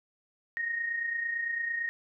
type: tone pair together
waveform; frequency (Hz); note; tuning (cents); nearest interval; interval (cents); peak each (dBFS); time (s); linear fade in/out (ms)
sine; 1835.8 / 1864.7; A#6 / A#6; -27 / 0; unison; 27; -39 / -30; 0.57-1.89; 0
effects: none